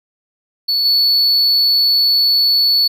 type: tone with level steps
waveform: triangle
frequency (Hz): 4435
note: C#8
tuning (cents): 0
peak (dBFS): -12 / -9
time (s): 0.68-2.88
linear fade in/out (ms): 10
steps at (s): 0.85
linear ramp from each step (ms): 2
effects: none